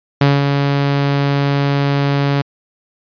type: tone with ADSR envelope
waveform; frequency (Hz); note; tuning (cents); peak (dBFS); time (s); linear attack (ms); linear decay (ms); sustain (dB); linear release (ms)
sawtooth; 141; C#3; +30; -4; 0.21-2.42; 4; 200; -5; 10
effects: resampled to 11025 Hz